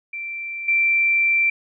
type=tone with level steps; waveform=sine; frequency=2349 Hz; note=D7; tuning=in tune; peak=-27 / -15 dBFS; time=0.13-1.5 s; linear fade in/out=5 ms; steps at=0.68 s; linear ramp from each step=5 ms; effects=none